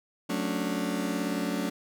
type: chord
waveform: 35% pulse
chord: D major seventh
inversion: first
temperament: just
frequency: 183.54 / 220.2 / 275.3 / 293.7 Hz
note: F#3 / A3 / C#4 / D4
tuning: -14 / +2 / -12 / 0 cents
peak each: -32 dBFS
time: 0.29-1.7 s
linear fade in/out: 10 ms
effects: none